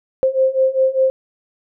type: beating tone pair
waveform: sine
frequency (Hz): 523.3 / 528.3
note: C5 / C5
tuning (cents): 0 / +17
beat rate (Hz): 5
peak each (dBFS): -17 / -15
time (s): 0.23-1.1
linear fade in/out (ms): 0
effects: none